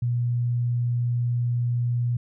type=tone; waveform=sine; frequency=120.7 Hz; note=B2; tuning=39 cents flat; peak=-21 dBFS; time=0.02-2.17 s; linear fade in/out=5 ms; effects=none